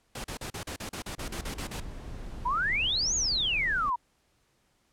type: noise bursts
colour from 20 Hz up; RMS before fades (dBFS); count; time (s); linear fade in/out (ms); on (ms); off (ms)
pink; -37; 13; 0.15-1.802; 5; 92; 38
type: noise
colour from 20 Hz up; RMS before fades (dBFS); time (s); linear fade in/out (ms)
brown; -39; 1.18-3.9; 5
type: exponential two-way sweep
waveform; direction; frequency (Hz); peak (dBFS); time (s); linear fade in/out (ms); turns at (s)
sine; up then down; 926 to 6910 to 926; -25; 2.45-3.96; 10; 3.15
effects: pink hiss -70 dBFS RMS until 4.92 s + low-pass 11000 Hz 12 dB/octave